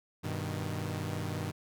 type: chord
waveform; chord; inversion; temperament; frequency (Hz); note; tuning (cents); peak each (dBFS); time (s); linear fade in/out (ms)
sawtooth; G augmented; none; equal; 98 / 123.47 / 155.56; G2 / B2 / D#3; 0 / 0 / 0; -33 / -36 / -34; 0.23-1.52; 20
effects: none